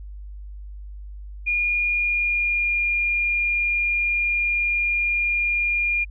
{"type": "tone with pitch glide", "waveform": "sine", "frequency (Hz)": [2428, 2413], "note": ["D#7", "D7"], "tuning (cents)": [-43, 46], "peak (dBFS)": -19, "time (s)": [1.46, 6.05], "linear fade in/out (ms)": 20, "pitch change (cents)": -11, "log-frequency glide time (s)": [1.87, 2.81], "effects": ["added 50 Hz sine -34 dBFS peak until 6.1 s"]}